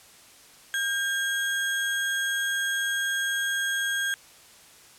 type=tone with sample-and-hold; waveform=sine; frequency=1601 Hz; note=G6; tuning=36 cents sharp; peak=-24 dBFS; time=0.74-4.14 s; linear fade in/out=0 ms; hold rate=4900 Hz; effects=white hiss -52 dBFS RMS until 4.98 s + low-pass 11000 Hz 12 dB/octave